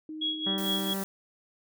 sine tone, 311.1 Hz, D#4, in tune, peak -36 dBFS, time 0.09-0.92 s, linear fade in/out 2 ms
sine tone with tremolo, 3322 Hz, G#7, in tune, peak -26 dBFS, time 0.21-0.94 s, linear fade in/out 10 ms, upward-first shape sine, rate 4.4 Hz, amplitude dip 75%
harmonic tone, 194.5 Hz, G3, 13 cents flat, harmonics 1 / 2 / 3 / 4 / 5 / 6 / 7 / 8 / 9 / 10, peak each -32 / -38 / -42 / -44 / -46 / -48 / -49 / -50 / -51 / -52 dBFS, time 0.46-1.04 s, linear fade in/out 10 ms
blue noise, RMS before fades -39 dBFS, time 0.58-1.04 s, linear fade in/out 0 ms
effects none

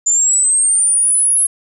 sine linear sweep, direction up, 7060 to 10810 Hz, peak -10 dBFS, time 0.06-1.47 s, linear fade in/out 10 ms, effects none

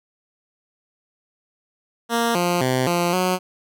10% pulse tone with pitch steps, 233.1 / 175.6 / 128.6 / 173.8 / 183.4 Hz, A#3 / F3 / C3 / F3 / F#3, 0 / +10 / -30 / -8 / -15 cents, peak -10 dBFS, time 2.09-3.39 s, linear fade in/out 50 ms, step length 260 ms, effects none

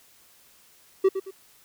triangle tone with echo, 383.9 Hz, G4, 36 cents flat, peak -13 dBFS, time 1.04-1.09 s, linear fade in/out 10 ms, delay 110 ms, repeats 2, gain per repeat -10 dB, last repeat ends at 1.31 s, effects white hiss -57 dBFS RMS until 1.64 s

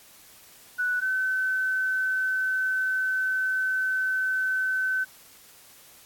sine tone pair in turn, 1482 / 1523.7 Hz, F#6 / G6, +2 / -50 cents, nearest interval unison, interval 48 cents, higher second, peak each -23 dBFS, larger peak neither, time 0.78-1.01 / 1.01-5.05 s, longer second, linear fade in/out 20 ms, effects white hiss -52 dBFS RMS until 6.05 s + AAC 64 kbps

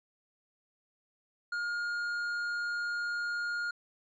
triangle tone with tanh clipping, 1421 Hz, F6, 30 cents sharp, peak -33 dBFS, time 1.52-3.71 s, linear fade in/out 5 ms, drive 12 dB, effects low-pass 7000 Hz 12 dB/octave

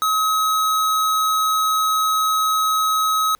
square tone, 1276 Hz, D#6, 43 cents sharp, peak -17 dBFS, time 0.02-3.35 s, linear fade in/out 0 ms, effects pink hiss -60 dBFS RMS until 3.39 s

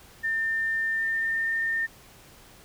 sine tone with pitch glide, 1800 to 1814.6 Hz, A6 to A#6, +39 to -47 cents, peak -24 dBFS, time 0.23-1.87 s, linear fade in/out 20 ms, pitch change +14 cents, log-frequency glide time 0.9-1.57 s, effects pink hiss -52 dBFS RMS until 2.64 s

